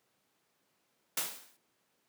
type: noise with exponential decay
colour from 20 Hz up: white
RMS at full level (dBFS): -30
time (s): 1.17-1.57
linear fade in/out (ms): 5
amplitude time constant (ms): 86
effects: pink hiss -75 dBFS RMS until 2.08 s + high-pass 200 Hz 12 dB/octave